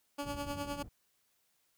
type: tone with tremolo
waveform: 15% pulse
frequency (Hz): 286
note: D4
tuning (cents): -46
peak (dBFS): -28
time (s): 0.18-0.83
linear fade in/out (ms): 10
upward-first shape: triangle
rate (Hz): 9.8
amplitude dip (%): 75
type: low-pass noise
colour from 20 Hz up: white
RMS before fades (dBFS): -47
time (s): 0.22-0.89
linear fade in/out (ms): 10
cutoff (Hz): 150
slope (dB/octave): 12
effects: white hiss -75 dBFS RMS until 1.77 s